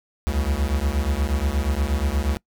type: beating tone pair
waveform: square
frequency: 66.2 / 74.6 Hz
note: C2 / D2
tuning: +21 / +28 cents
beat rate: 8.4 Hz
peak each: -24 dBFS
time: 0.27-2.37 s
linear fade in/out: 0 ms
effects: noise-tail reverb RT60 0.1 s tail -24 dB re dry